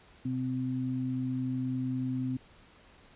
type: tone pair together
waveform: sine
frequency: 127.25 / 257.6 Hz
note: C3 / C4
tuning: -48 / -27 cents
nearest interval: octave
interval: 1221 cents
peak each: -34 / -31 dBFS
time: 0.25-2.37 s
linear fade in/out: 5 ms
effects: pink hiss -58 dBFS RMS until 3.15 s + resampled to 8000 Hz